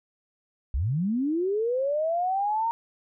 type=linear sweep; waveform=sine; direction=up; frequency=53.7 to 932.3 Hz; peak=-23 dBFS; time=0.74-2.71 s; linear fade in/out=0 ms; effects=none